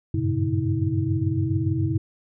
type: tone cluster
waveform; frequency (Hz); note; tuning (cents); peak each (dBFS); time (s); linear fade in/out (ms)
sine; 94 / 101.1 / 118.7 / 139 / 321.4; F#2 / G#2 / A#2 / C#3 / E4; +28 / -46 / +32 / +5 / -44; -27; 0.14-1.98; 5
effects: none